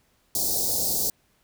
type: band-stop noise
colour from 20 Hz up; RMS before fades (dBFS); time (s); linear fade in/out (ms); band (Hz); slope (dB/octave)
white; -25; 0.35-1.1; 2; 790 to 4200; 48
effects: pink hiss -66 dBFS RMS until 1.43 s